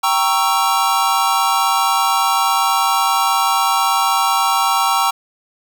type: chord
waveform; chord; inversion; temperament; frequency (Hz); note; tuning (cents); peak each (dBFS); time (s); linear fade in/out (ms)
square; G diminished seventh; none; equal with one note detuned; 784 / 932.3 / 1108.7 / 1330; G5 / Bb5 / Db6 / Fb6; 0 / 0 / 0 / +15; -20; 0.03-5.11; 10
effects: 8-bit